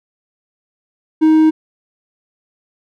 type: tone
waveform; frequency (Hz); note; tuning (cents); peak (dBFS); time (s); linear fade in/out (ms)
triangle; 314.3; D#4; +18; -5; 1.21-1.51; 20
effects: none